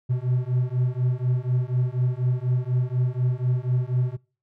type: beating tone pair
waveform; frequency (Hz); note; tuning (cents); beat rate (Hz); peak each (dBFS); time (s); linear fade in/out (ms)
triangle; 123.47 / 127.57; B2 / C3; 0 / -43; 4.1; -22; 0.09-4.17; 20
effects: noise-tail reverb RT60 0.4 s tail -26 dB re dry